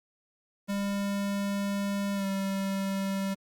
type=tone with pitch glide; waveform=square; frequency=200 to 194.87 Hz; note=G3 to G3; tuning=+35 to -10 cents; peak=-29 dBFS; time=0.68-3.35 s; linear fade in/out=20 ms; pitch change=-45 cents; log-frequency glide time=2.14-2.26 s; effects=Opus 48 kbps